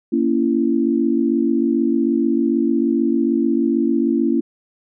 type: chord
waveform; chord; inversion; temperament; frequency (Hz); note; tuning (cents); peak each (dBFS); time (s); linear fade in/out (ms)
sine; A# diminished; none; just; 233.1 / 279.7 / 335.6; A#3 / C#4 / E4; 0 / +16 / +31; -19; 0.12-4.41; 10
effects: none